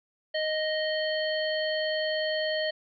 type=harmonic tone; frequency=622.3 Hz; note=D#5; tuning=in tune; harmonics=1 / 3 / 5 / 7; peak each=-28 / -33 / -35 / -36 dBFS; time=0.34-2.71 s; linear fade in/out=10 ms; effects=none